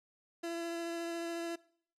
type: tone with vibrato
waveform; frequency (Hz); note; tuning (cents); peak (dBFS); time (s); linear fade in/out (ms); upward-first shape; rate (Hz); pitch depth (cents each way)
30% pulse; 337.1; E4; +39; -34; 0.43-1.56; 10; sine; 14; 10
effects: noise-tail reverb RT60 0.6 s tail -22 dB re dry + low-pass 11000 Hz 12 dB/octave